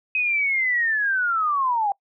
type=linear sweep; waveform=sine; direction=down; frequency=2538 to 778 Hz; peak=-19 dBFS; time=0.15-1.92 s; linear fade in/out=2 ms; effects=noise-tail reverb RT60 0.1 s tail -25 dB re dry